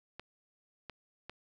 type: clicks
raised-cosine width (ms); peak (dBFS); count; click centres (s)
0.3; -27; 3; 0.196 / 0.897 / 1.296
effects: none